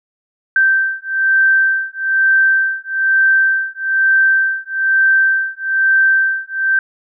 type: beating tone pair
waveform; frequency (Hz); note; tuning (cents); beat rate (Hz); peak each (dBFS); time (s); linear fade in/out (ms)
sine; 1560 / 1561.1; G6 / G6; -9 / -8; 1.1; -14; 0.56-6.79; 2
effects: none